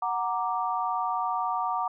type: chord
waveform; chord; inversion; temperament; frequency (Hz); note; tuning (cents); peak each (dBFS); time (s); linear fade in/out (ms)
sine; Gb augmented; none; equal; 740 / 932.3 / 1174.7; Gb5 / Bb5 / D6; 0 / 0 / 0; -30; 0.02-1.88; 5
effects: none